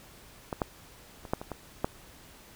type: clicks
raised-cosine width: 1 ms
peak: -18 / -13 / -28 / -12 / -24 / -21 / -12 dBFS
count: 7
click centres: 0.528 / 0.618 / 1.252 / 1.335 / 1.415 / 1.517 / 1.845 s
effects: pink hiss -53 dBFS RMS until 2.55 s